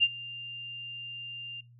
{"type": "tone with ADSR envelope", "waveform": "sine", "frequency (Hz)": 2794, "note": "F7", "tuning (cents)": 0, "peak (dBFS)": -17, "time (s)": [0, 1.61], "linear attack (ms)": 31, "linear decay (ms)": 44, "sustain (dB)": -21, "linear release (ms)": 9, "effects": ["noise-tail reverb RT60 0.2 s tail -23 dB re dry", "added 120 Hz sine -53 dBFS peak until 1.79 s"]}